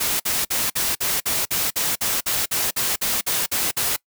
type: noise bursts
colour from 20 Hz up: white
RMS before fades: -22 dBFS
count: 16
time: 0-3.965 s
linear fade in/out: 10 ms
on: 200 ms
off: 51 ms
effects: noise-tail reverb RT60 0.1 s tail -23 dB re dry